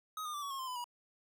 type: tone with pitch steps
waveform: square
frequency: 1262 / 1214.8 / 1169.4 / 1125.6 / 1083.5 / 1043 / 1004 / 966.4 Hz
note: D#6 / D#6 / D6 / C#6 / C#6 / C6 / B5 / B5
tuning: +24 / -42 / -8 / +26 / -40 / -6 / +28 / -38 cents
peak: -39 dBFS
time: 0.17-0.842 s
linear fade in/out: 2 ms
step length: 84 ms
effects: none